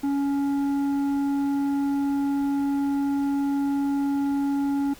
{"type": "tone with tanh clipping", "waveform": "triangle", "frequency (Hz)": 280, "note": "C#4", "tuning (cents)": 18, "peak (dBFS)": -23, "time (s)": [0.03, 4.94], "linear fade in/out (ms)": 10, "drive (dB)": 12, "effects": ["pink hiss -48 dBFS RMS until 4.99 s"]}